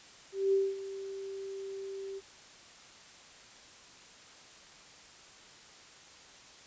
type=tone with ADSR envelope; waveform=sine; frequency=389.8 Hz; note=G4; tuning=10 cents flat; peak=-23 dBFS; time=0.32-2.21 s; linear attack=210 ms; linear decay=220 ms; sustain=-15 dB; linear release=36 ms; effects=white hiss -54 dBFS RMS until 6.66 s + resampled to 16000 Hz